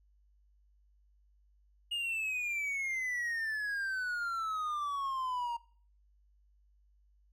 triangle exponential sweep, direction down, 2869 to 932.3 Hz, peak -31 dBFS, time 1.91-5.57 s, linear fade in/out 10 ms, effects noise-tail reverb RT60 0.5 s tail -22 dB re dry + added 50 Hz sine -64 dBFS peak until 7.32 s

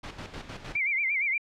pink noise with tremolo, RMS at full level -38 dBFS, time 0.03-0.77 s, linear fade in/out 10 ms, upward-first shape square, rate 6.5 Hz, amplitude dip 60%
sine tone with vibrato, 2217 Hz, C#7, in tune, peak -24 dBFS, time 0.75-1.38 s, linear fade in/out 5 ms, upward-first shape sine, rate 8.6 Hz, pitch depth 130 cents each way
effects low-pass 4000 Hz 12 dB/octave

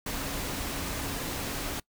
sine tone in noise, 277.2 Hz, C#4, in tune, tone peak -43 dBFS, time 0.06-1.8 s, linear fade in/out 5 ms, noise pink, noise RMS -34 dBFS, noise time 0.06-1.8 s, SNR -12 dB, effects noise-tail reverb RT60 0.1 s tail -23 dB re dry

